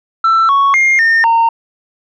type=tone with pitch steps; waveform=sine; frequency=1334 / 1111 / 2123 / 1821 / 918 Hz; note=E6 / C#6 / C7 / A#6 / A#5; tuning=+20 / +4 / +25 / -41 / -27 cents; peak=-5 dBFS; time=0.24-1.49 s; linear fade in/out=5 ms; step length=250 ms; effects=tanh soft clip ceiling -6 dBFS